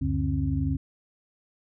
sine tone cluster, 71.6 / 92.7 / 144.1 / 268.4 Hz, D2 / F#2 / D3 / C4, -43 / +4 / -33 / +44 cents, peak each -29 dBFS, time 0.01-0.77 s, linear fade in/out 10 ms, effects none

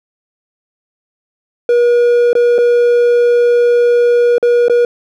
triangle tone with dropouts, 480 Hz, B4, 49 cents flat, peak -5 dBFS, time 1.69-4.85 s, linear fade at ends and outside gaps 2 ms, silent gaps 2.331-2.352 / 2.582-2.586 / 4.382-4.427 / 4.683-4.697 s, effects none

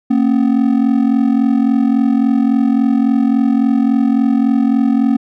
triangle ring-modulated tone, 250 Hz, B3, 21 cents sharp, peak -5 dBFS, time 0.1-5.17 s, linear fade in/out 10 ms, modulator 21.8 Hz, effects none

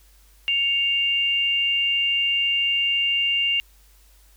sine tone pair together, 2218 / 2794 Hz, C#7 / F7, 0 / 0 cents, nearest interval major third, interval 400 cents, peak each -29 / -19 dBFS, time 0.48-3.6 s, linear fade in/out 0 ms, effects added 50 Hz sine -52 dBFS peak until 4.36 s + white hiss -58 dBFS RMS until 4.36 s

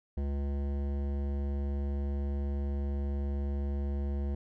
sine tone with hard clipping, 70.3 Hz, C#2, 25 cents sharp, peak -32 dBFS, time 0.17-4.35 s, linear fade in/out 5 ms, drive 15 dB, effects none

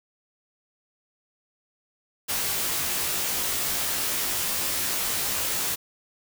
white noise with comb filter, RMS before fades -27 dBFS, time 2.28-5.76 s, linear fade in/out 20 ms, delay 18 ms, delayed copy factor -0.95, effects none

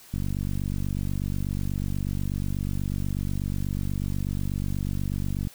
click train, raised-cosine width 5 ms, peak -17 dBFS, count 258, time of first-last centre 0.14-5.472 s, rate 48.2 Hz, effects white hiss -50 dBFS RMS until 5.54 s

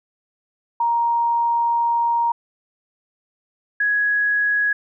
sine tone pair in turn, 937 / 1669.5 Hz, A#5 / G#6, +9 / +9 cents, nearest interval minor seventh, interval 1000 cents, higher second, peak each -16 / -16 dBFS, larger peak neither, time 0.8-2.32 / 3.8-4.73 s, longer first, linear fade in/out 5 ms, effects none

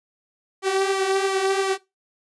sawtooth tone with flanger, 386.5 Hz, G4, 24 cents flat, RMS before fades -22 dBFS, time 0.62-1.78 s, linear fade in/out 50 ms, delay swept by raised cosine 1.6 to 5.4 ms, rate 2.9 Hz, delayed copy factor +0.55, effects noise-tail reverb RT60 0.2 s tail -18 dB re dry + resampled to 22050 Hz

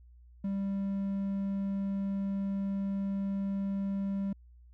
triangle tone, 196.7 Hz, G3, 6 cents sharp, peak -28 dBFS, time 0.44-4.33 s, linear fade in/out 5 ms, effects added 60 Hz sine -53 dBFS peak until 4.73 s

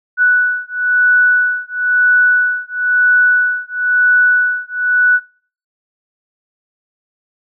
sine beating tone pair, 1480 / 1481 Hz, F#6 / F#6, 0 / +1 cents, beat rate 1 Hz, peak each -13 dBFS, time 0.17-5.2 s, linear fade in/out 50 ms, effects noise-tail reverb RT60 0.5 s tail -26 dB re dry

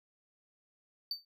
triangle tone with exponential decay, 4580 Hz, D8, 44 cents flat, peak -29 dBFS, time 1.11-1.25 s, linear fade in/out 2 ms, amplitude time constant 29 ms, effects none

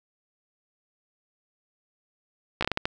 slowing click train, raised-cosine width 0.3 ms, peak -9 dBFS, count 7, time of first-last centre 2.61-2.855 s, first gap 15 ms, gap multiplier 1.4, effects none

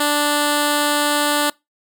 5% pulse tone with notch filter, 293.7 Hz, D4, in tune, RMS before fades -18 dBFS, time 0-1.5 s, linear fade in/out 5 ms, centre 2300 Hz, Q 1.6, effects noise-tail reverb RT60 0.2 s tail -24 dB re dry

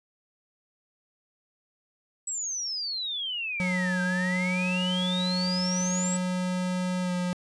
sine exponential two-way sweep, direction down then up, 7902 to 1568 to 7902 Hz, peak -29 dBFS, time 2.27-6.17 s, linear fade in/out 5 ms, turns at 4.02 s
square tone with pitch glide, 182.2 to 179.38 Hz, F#3 to F3, -26 to +47 cents, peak -27 dBFS, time 3.6-7.33 s, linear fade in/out 0 ms, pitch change -27 cents, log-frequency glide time 7.02-7.12 s
effects resampled to 22050 Hz

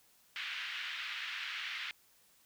white band-pass noise, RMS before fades -41 dBFS, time 0.36-1.91 s, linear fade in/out 0 ms, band 1500 to 3200 Hz, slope 24 dB/octave, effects white hiss -67 dBFS RMS until 2.45 s

